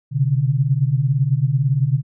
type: tone cluster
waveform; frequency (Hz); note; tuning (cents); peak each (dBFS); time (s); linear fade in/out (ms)
sine; 127.3 / 135.5 / 145.3; C3 / C#3 / D3; -47 / -39 / -18; -18 / -25 / -18; 0.11-2.03; 50
effects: none